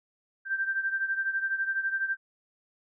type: beating tone pair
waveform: sine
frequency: 1568 / 1580 Hz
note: G6 / G6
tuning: 0 / +13 cents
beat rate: 12 Hz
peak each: -28 / -33 dBFS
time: 0.45-2.17 s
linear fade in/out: 50 ms
effects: none